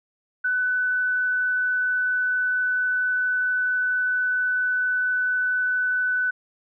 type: tone with frequency modulation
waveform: sine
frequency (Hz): 1498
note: F#6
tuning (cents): +21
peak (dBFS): -20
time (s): 0.44-6.31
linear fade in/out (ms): 10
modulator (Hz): 24.4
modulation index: 0.23
effects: none